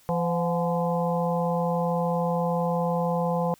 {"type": "harmonic tone with a mistuned harmonic", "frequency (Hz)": 170.8, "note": "F3", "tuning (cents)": -38, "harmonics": [1, 3, 4, 5, 6], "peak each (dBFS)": [-26, -27, -32, -31, -34], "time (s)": [0.09, 3.54], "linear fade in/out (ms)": 0, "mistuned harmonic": 4, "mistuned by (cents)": 87, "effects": ["white hiss -58 dBFS RMS until 3.59 s"]}